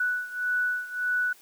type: beating tone pair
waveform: sine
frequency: 1480 / 1481.7 Hz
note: F#6 / F#6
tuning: 0 / +2 cents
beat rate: 1.7 Hz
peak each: -27 / -30 dBFS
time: 0-1.33 s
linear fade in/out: 5 ms
effects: white hiss -55 dBFS RMS until 1.41 s + high-pass 150 Hz 12 dB/octave